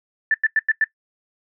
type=tone bursts; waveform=sine; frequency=1760 Hz; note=A6; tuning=in tune; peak=-14 dBFS; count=5; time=0.31-0.841 s; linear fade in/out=2 ms; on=31 ms; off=94 ms; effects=noise-tail reverb RT60 0.1 s tail -18 dB re dry